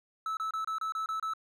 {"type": "tone bursts", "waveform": "triangle", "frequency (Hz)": 1307, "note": "E6", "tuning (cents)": -15, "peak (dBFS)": -29, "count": 8, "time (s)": [0.26, 1.336], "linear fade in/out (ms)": 2, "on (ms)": 110, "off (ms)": 28, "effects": []}